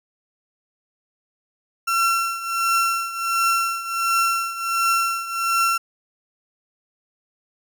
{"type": "tone with tremolo", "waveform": "35% pulse", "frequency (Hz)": 1356, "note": "E6", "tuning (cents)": 49, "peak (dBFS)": -14, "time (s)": [1.87, 5.78], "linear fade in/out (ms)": 10, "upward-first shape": "triangle", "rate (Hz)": 1.4, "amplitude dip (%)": 80, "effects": []}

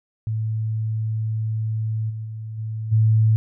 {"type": "tone with level steps", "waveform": "sine", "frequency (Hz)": 110, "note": "A2", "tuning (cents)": 0, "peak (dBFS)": [-21, -27, -29, -25, -13], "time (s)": [0.27, 3.36], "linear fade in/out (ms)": 0, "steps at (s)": [2.09, 2.24, 2.57, 2.91], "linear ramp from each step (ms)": 20, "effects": []}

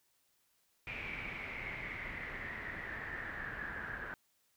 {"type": "noise with low-pass filter sweep", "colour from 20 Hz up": "pink", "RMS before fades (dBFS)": -43, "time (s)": [0.87, 4.14], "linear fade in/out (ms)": 0, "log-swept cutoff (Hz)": [2400, 1600], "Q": 9.4, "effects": ["white hiss -75 dBFS RMS until 4.56 s"]}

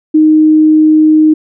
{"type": "tone", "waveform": "sine", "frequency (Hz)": 310.2, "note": "D#4", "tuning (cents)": -5, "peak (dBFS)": -3, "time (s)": [0.14, 1.34], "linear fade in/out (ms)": 10, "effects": []}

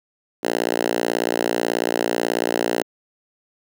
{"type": "tone with high-pass filter", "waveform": "5% pulse", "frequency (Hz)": 58.27, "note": "A#1", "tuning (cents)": 0, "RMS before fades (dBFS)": -22, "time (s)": [0.43, 2.83], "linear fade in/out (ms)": 10, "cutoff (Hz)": 340, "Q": 1.3, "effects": []}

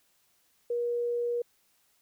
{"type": "tone", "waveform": "sine", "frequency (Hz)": 477.9, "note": "A#4", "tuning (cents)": 43, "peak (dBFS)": -27, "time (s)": [0.7, 1.42], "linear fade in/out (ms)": 5, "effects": ["white hiss -69 dBFS RMS until 2.01 s"]}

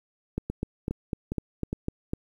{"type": "two click trains", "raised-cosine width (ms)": 3, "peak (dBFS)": [-17, -15], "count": [4, 8], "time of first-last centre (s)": [[0.5, 1.73], [0.38, 2.134]], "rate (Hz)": [2.44, 3.99], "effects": ["9-bit"]}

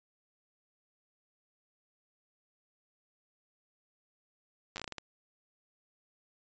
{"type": "slowing click train", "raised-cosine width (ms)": 0.2, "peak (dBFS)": -22, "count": 9, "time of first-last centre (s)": [4.76, 4.983], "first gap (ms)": 9, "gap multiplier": 1.31, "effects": ["resampled to 16000 Hz"]}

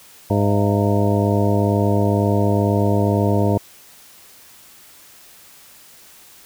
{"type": "harmonic tone with a mistuned harmonic", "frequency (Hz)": 102.1, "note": "G#2", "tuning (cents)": -29, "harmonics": [1, 2, 3, 4, 5, 6, 7, 9], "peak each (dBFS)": [-18, -21, -23, -24, -25, -26, -26, -28], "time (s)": [0.3, 3.58], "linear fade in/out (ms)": 5, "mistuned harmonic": 7, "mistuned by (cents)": -84, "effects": ["white hiss -46 dBFS RMS until 6.45 s"]}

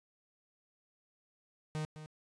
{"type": "tone with echo", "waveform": "45% pulse", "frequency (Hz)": 154.3, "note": "D#3", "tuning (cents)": -14, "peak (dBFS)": -35, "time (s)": [1.75, 1.85], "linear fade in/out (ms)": 0, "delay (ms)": 210, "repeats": 1, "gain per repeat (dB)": -11, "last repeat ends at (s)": 2.06, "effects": ["resampled to 22050 Hz"]}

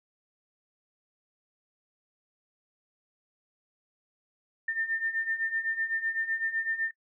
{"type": "beating tone pair", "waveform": "sine", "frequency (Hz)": [1799, 1806.9], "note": ["A6", "A6"], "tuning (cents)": [38, 46], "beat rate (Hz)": 7.9, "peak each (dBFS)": [-34, -30], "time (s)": [4.68, 6.91], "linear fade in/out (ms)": 5, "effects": ["noise-tail reverb RT60 0.1 s tail -22 dB re dry"]}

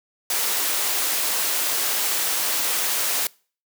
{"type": "high-pass noise", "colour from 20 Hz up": "white", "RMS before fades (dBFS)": -23, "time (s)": [0.3, 3.27], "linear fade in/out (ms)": 2, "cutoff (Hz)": 360, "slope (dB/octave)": 12, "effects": ["noise-tail reverb RT60 0.4 s tail -24 dB re dry"]}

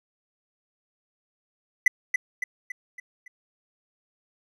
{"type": "tone with echo", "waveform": "triangle", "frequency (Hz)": 2000, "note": "B6", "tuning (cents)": 21, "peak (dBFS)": -11, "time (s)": [1.86, 1.88], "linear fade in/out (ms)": 5, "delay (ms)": 280, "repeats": 5, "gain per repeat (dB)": -6, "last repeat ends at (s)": 3.28, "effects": []}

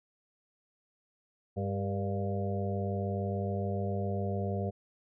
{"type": "harmonic tone with a mistuned harmonic", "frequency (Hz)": 99.4, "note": "G2", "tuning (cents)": 25, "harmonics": [1, 2, 4, 5, 6, 7], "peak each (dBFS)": [-33, -36, -39, -40, -41, -41], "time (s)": [1.56, 4.71], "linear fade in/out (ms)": 20, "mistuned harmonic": 5, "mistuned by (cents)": -44, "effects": []}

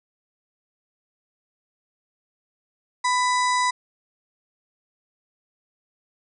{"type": "harmonic tone with a mistuned harmonic", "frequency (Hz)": 996, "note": "B5", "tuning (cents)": 14, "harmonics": [1, 2, 4, 5, 6, 7, 8, 9], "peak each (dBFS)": [-20, -26, -32, -34, -36, -37, -38, -39], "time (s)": [3.04, 3.71], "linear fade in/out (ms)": 10, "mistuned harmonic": 4, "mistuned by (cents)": -27, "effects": []}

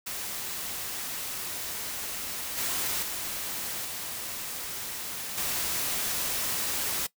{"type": "noise with level steps", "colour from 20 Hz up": "white", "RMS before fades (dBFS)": [-35, -30, -34, -36, -30], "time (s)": [0.06, 7.07], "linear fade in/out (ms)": 10, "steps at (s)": [2.57, 3.02, 3.84, 5.37], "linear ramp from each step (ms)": 10, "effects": ["noise-tail reverb RT60 0.1 s tail -19 dB re dry"]}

